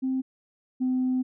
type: tone pair in turn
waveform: sine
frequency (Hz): 261.6 / 255.9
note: C4 / C4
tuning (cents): 0 / -38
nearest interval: unison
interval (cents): 38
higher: first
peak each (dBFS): -23 / -21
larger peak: second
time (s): 0.02-0.22 / 0.8-1.23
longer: second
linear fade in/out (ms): 20
effects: tanh soft clip ceiling -19 dBFS